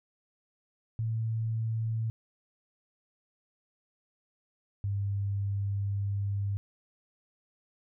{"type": "tone pair in turn", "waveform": "sine", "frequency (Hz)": [112.2, 99.96], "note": ["A2", "G2"], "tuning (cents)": [34, 34], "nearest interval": "major second", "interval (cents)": 200, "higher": "first", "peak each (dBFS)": -28, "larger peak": "neither", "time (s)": [[0.99, 2.1], [4.84, 6.57]], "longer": "second", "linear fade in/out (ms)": 0, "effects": []}